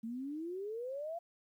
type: exponential sweep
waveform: sine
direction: up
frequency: 220 to 698.5 Hz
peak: -38 dBFS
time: 0.03-1.19 s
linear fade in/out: 10 ms
effects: 12-bit